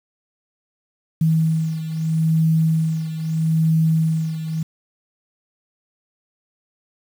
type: beating tone pair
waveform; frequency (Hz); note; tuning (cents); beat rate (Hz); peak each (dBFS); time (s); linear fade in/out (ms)
sine; 160.2 / 160.98; E3 / E3; -49 / -41; 0.78; -17 / -22; 1.21-4.63; 5
effects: 7-bit